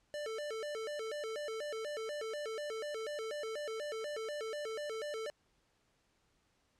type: tone with vibrato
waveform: square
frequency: 512 Hz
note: C5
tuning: 38 cents flat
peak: -39 dBFS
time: 0.14-5.3 s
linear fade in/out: 0 ms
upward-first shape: square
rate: 4.1 Hz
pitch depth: 250 cents each way
effects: pink hiss -75 dBFS RMS until 6.79 s + low-pass 8000 Hz 12 dB/octave